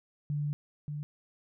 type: tone pair in turn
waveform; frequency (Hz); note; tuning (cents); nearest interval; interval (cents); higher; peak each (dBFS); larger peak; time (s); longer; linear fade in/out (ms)
sine; 146.83 / 147.94; D3 / D3; 0 / +13; unison; 13; second; -29 / -34; first; 0.3-0.53 / 0.88-1.03; first; 0
effects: none